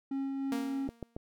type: tone with tremolo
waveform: triangle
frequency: 272.1 Hz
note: C#4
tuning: 32 cents flat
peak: -29 dBFS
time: 0.11-0.88 s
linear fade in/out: 5 ms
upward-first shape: sine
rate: 3.3 Hz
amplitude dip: 25%
type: tone with exponential decay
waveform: sawtooth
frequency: 233.1 Hz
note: A#3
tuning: in tune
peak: -29 dBFS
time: 0.52-1.17 s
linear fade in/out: 2 ms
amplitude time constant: 140 ms
type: click train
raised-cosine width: 2 ms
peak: -24 dBFS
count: 3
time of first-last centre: 0.89-1.165 s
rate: 7.28 Hz
effects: none